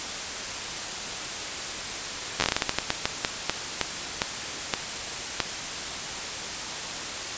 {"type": "slowing click train", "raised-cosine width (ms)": 0.2, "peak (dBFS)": -4, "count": 19, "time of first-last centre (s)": [2.4, 5.403], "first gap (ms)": 10, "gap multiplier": 1.28, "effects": ["white hiss -32 dBFS RMS until 7.37 s", "resampled to 16000 Hz"]}